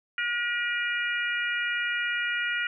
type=harmonic tone; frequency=478.9 Hz; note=A#4; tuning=47 cents sharp; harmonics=3 / 4 / 5 / 6; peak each=-29 / -31 / -33 / -35 dBFS; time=0.18-2.67 s; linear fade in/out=2 ms; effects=none